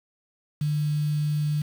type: tone with quantisation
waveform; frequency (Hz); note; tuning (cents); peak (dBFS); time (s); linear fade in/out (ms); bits
sine; 149.4; D3; +30; -22; 0.61-1.62; 5; 7
effects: none